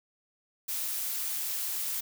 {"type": "noise", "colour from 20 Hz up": "blue", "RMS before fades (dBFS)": -33, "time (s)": [0.68, 2.01], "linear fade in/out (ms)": 10, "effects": []}